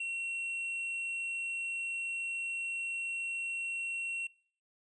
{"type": "tone with hard clipping", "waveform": "sine", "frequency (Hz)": 2727, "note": "F7", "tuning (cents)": -42, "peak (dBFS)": -35, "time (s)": [0, 4.27], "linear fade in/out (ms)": 5, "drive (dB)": 3, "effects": ["noise-tail reverb RT60 0.5 s tail -22 dB re dry", "resampled to 22050 Hz"]}